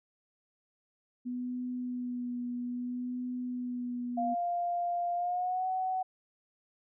sine tone with vibrato, 246.6 Hz, B3, 2 cents flat, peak -33 dBFS, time 1.25-4.35 s, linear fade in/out 20 ms, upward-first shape sine, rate 0.61 Hz, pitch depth 19 cents each way
sine tone with pitch glide, 698.5 to 748.6 Hz, F5 to F#5, 0 to +20 cents, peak -29 dBFS, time 4.17-6.03 s, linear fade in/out 10 ms, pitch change +120 cents, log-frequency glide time 5.15-5.67 s
effects none

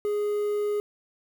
triangle tone, 415.3 Hz, G#4, in tune, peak -22 dBFS, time 0.05-0.8 s, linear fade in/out 0 ms, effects 8-bit

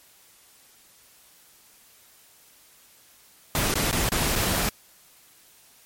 pink noise with dropouts, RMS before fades -24 dBFS, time 3.55-4.69 s, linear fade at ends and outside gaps 1 ms, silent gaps 3.74-3.754 / 3.913-3.927 / 4.09-4.119 / 4.355-4.359 s, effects white hiss -55 dBFS RMS until 5.85 s + MP3 64 kbps

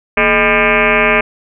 sine tone with frequency modulation, 1396.9 Hz, F6, in tune, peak -8 dBFS, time 0.17-1.21 s, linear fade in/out 5 ms, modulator 194 Hz, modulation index 5.9, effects none

